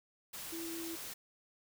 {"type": "tone in noise", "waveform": "sine", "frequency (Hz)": 331.8, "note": "E4", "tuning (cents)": 11, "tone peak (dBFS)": -41, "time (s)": [0.52, 0.96], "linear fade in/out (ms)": 10, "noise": "white", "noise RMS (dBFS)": -45, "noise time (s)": [0.33, 1.14], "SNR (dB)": 1, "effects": []}